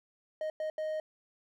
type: tone bursts at uneven times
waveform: triangle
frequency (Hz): 622.3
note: D#5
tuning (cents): 0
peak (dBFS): -30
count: 3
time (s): 0.41-0.5 / 0.6-0.7 / 0.78-1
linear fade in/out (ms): 2
effects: none